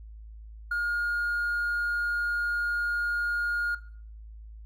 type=tone with hard clipping; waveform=triangle; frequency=1424 Hz; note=F6; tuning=33 cents sharp; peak=-25 dBFS; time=0.71-3.75 s; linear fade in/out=5 ms; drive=2 dB; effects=noise-tail reverb RT60 0.5 s tail -18 dB re dry + added 54 Hz sine -42 dBFS peak until 4.65 s